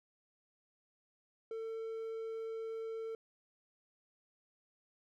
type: tone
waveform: triangle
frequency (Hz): 448.6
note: A4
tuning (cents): +34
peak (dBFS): -37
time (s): 1.51-3.15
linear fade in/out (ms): 2
effects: none